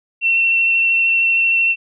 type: tone with vibrato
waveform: sine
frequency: 2708 Hz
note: E7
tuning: 46 cents sharp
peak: -12 dBFS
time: 0.21-1.76 s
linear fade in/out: 50 ms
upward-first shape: sine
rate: 13 Hz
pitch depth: 12 cents each way
effects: none